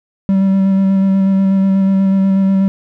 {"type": "tone with vibrato", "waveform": "triangle", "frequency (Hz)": 193.3, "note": "G3", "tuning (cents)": -24, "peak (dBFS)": -7, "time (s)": [0.29, 2.68], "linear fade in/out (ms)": 0, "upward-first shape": "square", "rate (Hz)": 8.2, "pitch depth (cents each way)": 12, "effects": []}